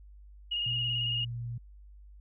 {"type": "tone with vibrato", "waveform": "sine", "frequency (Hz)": 2862, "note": "F7", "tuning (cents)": 42, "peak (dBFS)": -29, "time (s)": [0.51, 1.25], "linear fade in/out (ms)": 10, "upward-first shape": "square", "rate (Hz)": 18, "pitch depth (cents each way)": 21}
{"type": "tone with pitch glide", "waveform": "sine", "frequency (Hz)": [120.4, 118.95], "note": ["B2", "A#2"], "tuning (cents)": [-44, 35], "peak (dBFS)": -34, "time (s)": [0.66, 1.58], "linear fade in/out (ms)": 5, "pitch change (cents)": -21, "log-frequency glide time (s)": [0.98, 1.09]}
{"effects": ["added 50 Hz sine -49 dBFS peak until 2.2 s"]}